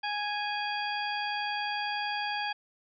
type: harmonic tone with a mistuned harmonic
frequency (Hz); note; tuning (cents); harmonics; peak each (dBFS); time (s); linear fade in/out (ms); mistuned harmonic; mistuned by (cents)
829; G#5; -3; 1 / 2 / 3 / 4 / 6; -33 / -36 / -38 / -39 / -41; 0.03-2.53; 10; 6; -89
effects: none